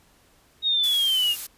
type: linear sweep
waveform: sine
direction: down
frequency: 3779 to 2794 Hz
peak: -19 dBFS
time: 0.62-1.36 s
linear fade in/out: 50 ms
type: noise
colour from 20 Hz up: blue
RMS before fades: -32 dBFS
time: 0.83-1.47 s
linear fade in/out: 10 ms
effects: pink hiss -59 dBFS RMS until 1.57 s + resampled to 32000 Hz

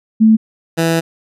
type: tone pair in turn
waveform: sine / 15% pulse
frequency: 220 / 164.81 Hz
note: A3 / E3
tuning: 0 / 0 cents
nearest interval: perfect fourth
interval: 500 cents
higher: first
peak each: -5 / -6 dBFS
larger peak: first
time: 0.2-0.37 / 0.77-1.01 s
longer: second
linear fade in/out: 20 ms
effects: resampled to 32000 Hz

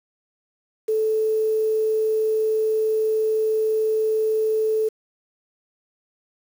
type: tone with quantisation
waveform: sine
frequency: 436.9 Hz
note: A4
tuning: 12 cents flat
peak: -18 dBFS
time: 0.88-4.89 s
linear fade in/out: 10 ms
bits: 7
effects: none

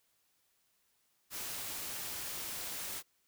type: noise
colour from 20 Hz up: white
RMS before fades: -41 dBFS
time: 1.3-3.03 s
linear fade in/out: 50 ms
effects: white hiss -75 dBFS RMS until 3.27 s

